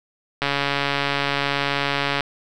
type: click train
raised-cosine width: 0.3 ms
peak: -5 dBFS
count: 253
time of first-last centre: 0.42-2.207 s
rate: 141 Hz
effects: none